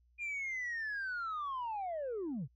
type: linear sweep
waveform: sine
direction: down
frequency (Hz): 2428 to 110.5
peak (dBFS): -34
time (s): 0.18-2.48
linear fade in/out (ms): 50
effects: tanh soft clip ceiling -34 dBFS + added 60 Hz sine -66 dBFS peak until 2.55 s